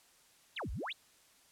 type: exponential two-way sweep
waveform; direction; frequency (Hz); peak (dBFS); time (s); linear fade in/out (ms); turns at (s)
sine; down then up; 4412 to 44.63 to 4412; -37; 0.56-0.93; 10; 0.71
effects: white hiss -65 dBFS RMS until 1.51 s + low-pass 11000 Hz 12 dB/octave